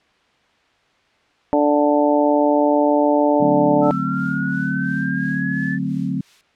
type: harmonic tone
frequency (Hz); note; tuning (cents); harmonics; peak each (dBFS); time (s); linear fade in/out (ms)
146.83; D3; 0; 2 / 3 / 4 / 5 / 6; -17 / -23 / -17 / -24 / -21; 1.53-3.91; 0
type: chord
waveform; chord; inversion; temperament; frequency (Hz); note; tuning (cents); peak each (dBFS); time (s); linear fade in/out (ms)
sine; D dominant seventh; none; equal; 146.83 / 185 / 220 / 261.6; D3 / F#3 / A3 / C4; 0 / 0 / 0 / 0; -26 / -24 / -27 / -24; 3.4-6.21; 5
type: linear sweep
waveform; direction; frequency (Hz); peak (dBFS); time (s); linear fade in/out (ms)
sine; up; 1303 to 1757; -24; 3.81-5.79; 50
type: noise with tremolo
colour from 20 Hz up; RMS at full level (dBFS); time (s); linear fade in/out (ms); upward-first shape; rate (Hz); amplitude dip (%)
violet; -33; 3.83-6.41; 0; sine; 2.9; 75
effects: white hiss -58 dBFS RMS until 6.55 s + low-pass 3000 Hz 12 dB/octave